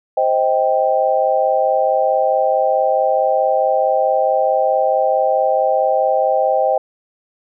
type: chord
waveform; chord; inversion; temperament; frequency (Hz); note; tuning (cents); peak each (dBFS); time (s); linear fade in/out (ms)
sine; C minor; none; just; 523.3 / 627.9 / 784.9; C5 / Eb5 / G5; 0 / +16 / +2; -17; 0.17-6.78; 5
effects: none